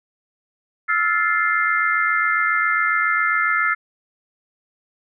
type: chord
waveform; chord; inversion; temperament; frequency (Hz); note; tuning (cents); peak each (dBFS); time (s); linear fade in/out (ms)
sine; F major seventh; third; just; 1309.6 / 1396.9 / 1746.1 / 2095; E6 / F6 / A6 / C7; -12 / 0 / -14 / +2; -22; 0.88-3.75; 20
effects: none

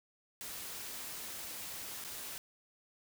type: noise with dropouts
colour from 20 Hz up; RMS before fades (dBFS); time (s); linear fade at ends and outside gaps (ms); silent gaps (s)
white; -44; 0.41-2.38; 0; 2.04-2.047
effects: none

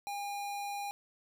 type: tone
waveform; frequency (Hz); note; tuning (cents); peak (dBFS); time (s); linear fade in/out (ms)
square; 810; G#5; -43; -37; 0.07-0.91; 0
effects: none

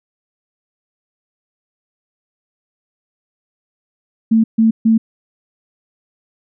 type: tone bursts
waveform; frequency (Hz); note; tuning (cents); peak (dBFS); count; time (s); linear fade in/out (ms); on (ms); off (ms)
sine; 223.6; A3; +28; -8; 3; 4.31-4.98; 10; 130; 140
effects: none

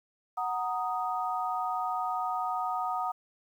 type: chord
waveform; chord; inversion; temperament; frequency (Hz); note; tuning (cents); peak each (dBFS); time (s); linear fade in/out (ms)
sine; D# minor; first; equal; 740 / 932.3 / 1244.5; F#5 / A#5 / D#6; 0 / 0 / 0; -32 / -35 / -33; 0.37-3.12; 10
effects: 10-bit

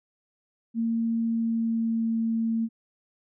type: tone with pitch glide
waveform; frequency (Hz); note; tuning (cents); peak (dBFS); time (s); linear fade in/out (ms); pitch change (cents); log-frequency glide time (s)
sine; 228.7 to 226.5; A#3 to A#3; -33 to -50; -23; 0.74-2.69; 50; -17; 1.23-2.15
effects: none

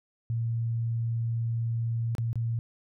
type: tone with dropouts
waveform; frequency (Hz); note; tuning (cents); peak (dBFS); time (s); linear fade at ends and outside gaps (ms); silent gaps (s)
sine; 115.5; A#2; -16; -26; 0.3-2.59; 0; 2.151-2.182 / 2.33-2.356
effects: none

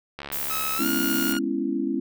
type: click train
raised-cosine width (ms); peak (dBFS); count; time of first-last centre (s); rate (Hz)
0.3; -18; 85; 0.19-1.366; 71.4
type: noise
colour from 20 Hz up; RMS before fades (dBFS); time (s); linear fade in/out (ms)
violet; -29; 0.32-1.33; 5
type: tone with pitch glide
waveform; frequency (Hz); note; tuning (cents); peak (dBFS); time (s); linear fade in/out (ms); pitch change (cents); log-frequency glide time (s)
sawtooth; 1287 to 1428; E6 to F6; -42 to +38; -25; 0.5-1.39; 5; +180; 0.75-0.87
type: chord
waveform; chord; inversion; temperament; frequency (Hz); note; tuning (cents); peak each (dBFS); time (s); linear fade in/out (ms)
sine; C# minor seventh; second; just; 207.9 / 249.5 / 277.2 / 332.6; G#3 / B3 / C#4 / E4; +2 / +18 / 0 / +16; -31 / -30 / -27 / -28; 0.79-2; 5
effects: none

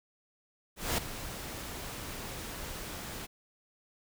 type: noise with ADSR envelope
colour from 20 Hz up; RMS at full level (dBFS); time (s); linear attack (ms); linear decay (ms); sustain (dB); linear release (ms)
pink; -29; 0.76-3.27; 220; 6; -12; 23
effects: none

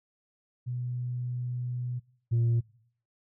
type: tone pair in turn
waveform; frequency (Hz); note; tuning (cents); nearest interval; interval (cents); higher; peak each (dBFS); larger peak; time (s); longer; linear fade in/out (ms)
sine; 123.47 / 117.05; B2 / A#2; 0 / +8; minor second; 92; first; -30 / -20; second; 0.66-2 / 2.31-2.61; first; 20
effects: noise-tail reverb RT60 0.6 s tail -23 dB re dry + tanh soft clip ceiling -21 dBFS

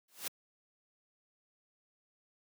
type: noise with exponential growth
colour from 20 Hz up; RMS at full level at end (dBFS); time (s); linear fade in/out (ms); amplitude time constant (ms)
white; -34; 0.08-0.28; 5; 42
effects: high-pass 200 Hz 12 dB/octave

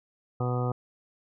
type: harmonic tone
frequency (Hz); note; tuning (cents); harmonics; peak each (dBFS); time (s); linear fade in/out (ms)
123.9; B2; +6; 1 / 2 / 3 / 4 / 5 / 6 / 7 / 8 / 9 / 10; -27 / -36 / -37 / -34 / -45 / -37 / -45 / -44 / -46 / -38; 0.4-0.72; 5
effects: none

